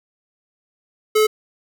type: tone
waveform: square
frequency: 430.7 Hz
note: A4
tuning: 37 cents flat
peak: -13 dBFS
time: 1.15-1.27 s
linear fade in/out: 10 ms
effects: none